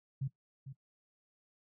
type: tone with echo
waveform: sine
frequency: 135.6 Hz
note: C#3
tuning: 38 cents flat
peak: -32 dBFS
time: 0.21-0.28 s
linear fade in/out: 10 ms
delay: 450 ms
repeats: 1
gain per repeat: -11 dB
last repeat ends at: 0.73 s
effects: noise-tail reverb RT60 0.1 s tail -17 dB re dry